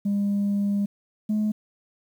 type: tone pair in turn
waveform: sine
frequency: 201.9 / 212.9 Hz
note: G#3 / G#3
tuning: -49 / +43 cents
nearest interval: minor second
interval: 92 cents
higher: second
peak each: -19 dBFS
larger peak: neither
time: 0.05-0.86 / 1.29-1.52 s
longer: first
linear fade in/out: 10 ms
effects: tanh soft clip ceiling -19 dBFS + 9-bit